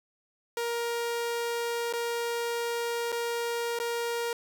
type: tone with dropouts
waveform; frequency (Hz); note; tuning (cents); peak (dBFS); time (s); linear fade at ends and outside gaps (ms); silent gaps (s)
sawtooth; 470; A#4; +14; -25; 0.57-4.33; 2; 1.927-1.935 / 3.12-3.125 / 3.789-3.799
effects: none